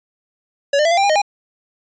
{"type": "tone with pitch steps", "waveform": "square", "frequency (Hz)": [563, 602, 667, 691, 788, 808, 620, 812], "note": ["C#5", "D5", "E5", "F5", "G5", "G#5", "D#5", "G#5"], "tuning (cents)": [27, 43, 20, -19, 9, -48, -6, -39], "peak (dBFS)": -13, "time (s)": [0.73, 1.218], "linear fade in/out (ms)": 5, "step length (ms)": 61, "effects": ["resampled to 16000 Hz"]}